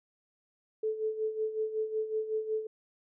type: tone with tremolo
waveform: sine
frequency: 435.9 Hz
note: A4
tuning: 16 cents flat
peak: -27 dBFS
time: 0.83-2.67 s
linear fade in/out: 5 ms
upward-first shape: sine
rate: 5.4 Hz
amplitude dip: 70%
effects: none